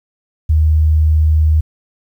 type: tone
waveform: sine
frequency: 77.78 Hz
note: D#2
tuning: in tune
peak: -8 dBFS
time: 0.49-1.61 s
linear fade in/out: 10 ms
effects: 8-bit